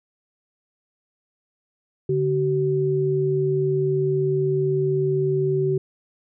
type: tone pair together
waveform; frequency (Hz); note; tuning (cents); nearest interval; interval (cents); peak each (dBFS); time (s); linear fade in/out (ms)
sine; 144.04 / 379.8; D3 / F#4; -33 / +45; octave + perfect fourth; 1678; -23 / -20; 2.09-5.78; 5
effects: none